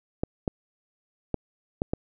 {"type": "clicks", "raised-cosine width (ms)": 2, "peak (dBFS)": -12, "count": 5, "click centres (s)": [0.235, 0.478, 1.343, 1.819, 1.935], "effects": []}